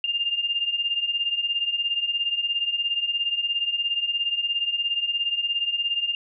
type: beating tone pair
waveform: sine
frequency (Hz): 2793 / 2810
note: F7 / F7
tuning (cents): -1 / +10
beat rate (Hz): 17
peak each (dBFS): -28 / -24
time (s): 0.04-6.15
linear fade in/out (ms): 2
effects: none